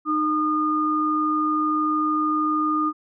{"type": "tone pair together", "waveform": "sine", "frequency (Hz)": [306.9, 1220], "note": ["D#4", "D#6"], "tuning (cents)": [-24, -34], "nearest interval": "2 octaves", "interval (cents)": 2390, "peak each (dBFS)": [-23, -21], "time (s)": [0.05, 2.93], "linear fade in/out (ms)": 50, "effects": []}